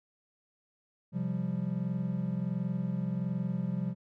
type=chord; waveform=triangle; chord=C suspended fourth; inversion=none; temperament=equal; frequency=130.81 / 174.61 / 196 Hz; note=C3 / F3 / G3; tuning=0 / 0 / 0 cents; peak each=-34 / -31 / -33 dBFS; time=1.12-3.95 s; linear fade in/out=50 ms; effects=none